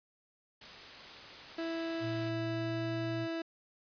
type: noise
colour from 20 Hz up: white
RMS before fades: -48 dBFS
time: 0.61-2.29 s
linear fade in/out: 5 ms
type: tone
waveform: 30% pulse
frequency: 329.6 Hz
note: E4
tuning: in tune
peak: -32 dBFS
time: 1.58-3.42 s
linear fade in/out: 5 ms
type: tone with pitch glide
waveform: sine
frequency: 116.54 to 119.2 Hz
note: A#2 to A#2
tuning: 0 to +39 cents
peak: -37 dBFS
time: 2-3.28 s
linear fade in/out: 50 ms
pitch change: +39 cents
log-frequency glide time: 2.36-2.89 s
effects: resampled to 11025 Hz